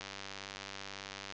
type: click train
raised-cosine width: 0.2 ms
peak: -25 dBFS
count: 130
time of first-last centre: 0.01-1.324 s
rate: 98.2 Hz
effects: resampled to 16000 Hz + 11-bit